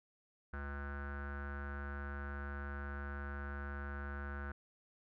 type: tone with low-pass filter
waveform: square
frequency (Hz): 70.9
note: C#2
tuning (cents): +40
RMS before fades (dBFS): -43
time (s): 0.53-4.52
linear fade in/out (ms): 5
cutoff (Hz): 1500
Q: 8.9
effects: none